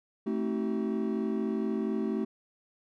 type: chord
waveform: triangle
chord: A diminished seventh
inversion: none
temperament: just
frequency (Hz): 220 / 264 / 316.8 / 380.2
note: A3 / C4 / Eb4 / Gb4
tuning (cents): 0 / +16 / +31 / +47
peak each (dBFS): -29 / -34 / -34 / -32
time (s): 0.26-2.25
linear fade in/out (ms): 10
effects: none